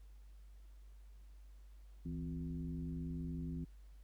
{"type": "tone with frequency modulation", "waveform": "sine", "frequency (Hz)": 164.81, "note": "E3", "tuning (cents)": 0, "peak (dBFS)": -39, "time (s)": [2.05, 3.65], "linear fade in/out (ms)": 10, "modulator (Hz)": 93.2, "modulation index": 1.1, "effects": ["added 50 Hz sine -54 dBFS peak until 4.03 s", "pink hiss -75 dBFS RMS until 4.03 s"]}